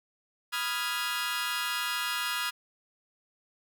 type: chord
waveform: 20% pulse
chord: F half-diminished seventh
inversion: second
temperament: equal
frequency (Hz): 987.8 / 1244.5 / 1396.9 / 1661.2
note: Cb6 / Eb6 / F6 / Ab6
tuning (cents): 0 / 0 / 0 / 0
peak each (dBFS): -32 / -31 / -29 / -30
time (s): 0.52-2.51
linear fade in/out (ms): 20
effects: none